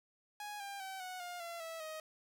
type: tone with pitch steps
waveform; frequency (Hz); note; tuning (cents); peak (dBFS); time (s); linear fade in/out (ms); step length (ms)
sawtooth; 830.6 / 798.1 / 767 / 737 / 708.2 / 680.5 / 653.9 / 628.4; G#5 / G5 / G5 / F#5 / F5 / F5 / E5 / D#5; 0 / +31 / -38 / -7 / +24 / -45 / -14 / +17; -39; 0.4-2; 2; 200
effects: none